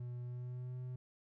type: tone with pitch glide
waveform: triangle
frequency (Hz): 122.4 to 126.21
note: B2 to B2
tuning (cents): -15 to +38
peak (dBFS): -39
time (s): 0-0.96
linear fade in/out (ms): 5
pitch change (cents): +53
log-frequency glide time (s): 0.22-0.78
effects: none